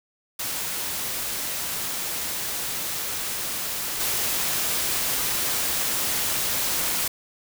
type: noise with level steps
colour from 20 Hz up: white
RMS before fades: -29 / -25 dBFS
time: 0.39-7.08 s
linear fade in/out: 5 ms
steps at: 3.99 s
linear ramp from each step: 20 ms
effects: none